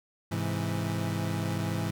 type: chord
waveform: 30% pulse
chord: Ab augmented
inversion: none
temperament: equal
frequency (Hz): 103.83 / 130.81 / 164.81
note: Ab2 / C3 / E3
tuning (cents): 0 / 0 / 0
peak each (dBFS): -29 / -34 / -30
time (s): 0.31-1.91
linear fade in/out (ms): 10
effects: none